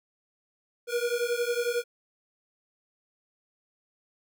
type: beating tone pair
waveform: square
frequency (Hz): 473.7 / 484.7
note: A#4 / B4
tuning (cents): +28 / -32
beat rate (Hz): 11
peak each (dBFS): -30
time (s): 0.87-1.84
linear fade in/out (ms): 50
effects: none